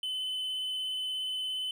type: tone with vibrato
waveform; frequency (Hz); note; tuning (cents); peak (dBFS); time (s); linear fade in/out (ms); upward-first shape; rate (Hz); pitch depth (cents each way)
triangle; 3032; F#7; +42; -30; 0.03-1.71; 2; square; 17; 10
effects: none